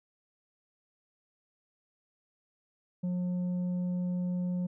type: tone with tanh clipping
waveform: triangle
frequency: 179.4 Hz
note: F3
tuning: 47 cents sharp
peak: -30 dBFS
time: 3.03-4.67 s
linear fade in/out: 10 ms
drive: 9 dB
effects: none